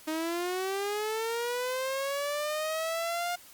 sawtooth linear sweep, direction up, 309.4 to 710 Hz, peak -26 dBFS, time 0.07-3.36 s, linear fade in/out 10 ms, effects white hiss -53 dBFS RMS until 3.53 s + Opus 48 kbps

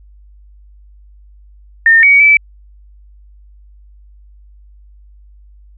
sine tone with pitch steps, 1819 / 2251 / 2309 Hz, A#6 / C#7 / D7, -43 / +26 / -30 cents, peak -4 dBFS, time 1.86-2.37 s, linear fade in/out 2 ms, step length 170 ms, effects added 50 Hz sine -39 dBFS peak until 5.77 s

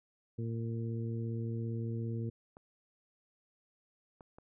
harmonic tone, 114.7 Hz, A#2, 28 cents flat, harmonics 1 / 2 / 3 / 4, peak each -35 / -41 / -45 / -47 dBFS, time 0.38-2.3 s, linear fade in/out 10 ms
clicks, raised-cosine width 1 ms, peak -38 dBFS, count 3, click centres 2.569 / 4.208 / 4.385 s
effects none

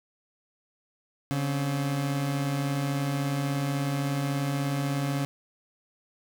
30% pulse tone pair together, 141.3 / 266.2 Hz, C#3 / C4, +34 / +30 cents, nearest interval major seventh, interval 1096 cents, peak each -24 / -33 dBFS, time 1.31-5.25 s, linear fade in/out 0 ms, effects none

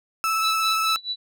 35% pulse tone with vibrato, 1310 Hz, E6, 11 cents flat, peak -19 dBFS, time 0.24-0.96 s, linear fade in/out 0 ms, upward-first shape triangle, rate 17 Hz, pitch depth 17 cents each way
sine tone with tremolo, 3951 Hz, B7, in tune, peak -22 dBFS, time 0.41-1.16 s, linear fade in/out 50 ms, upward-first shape sine, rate 4.5 Hz, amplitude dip 95%
effects none

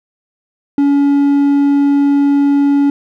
triangle tone, 282.8 Hz, C#4, 35 cents sharp, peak -6 dBFS, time 0.78-2.9 s, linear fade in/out 2 ms, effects none

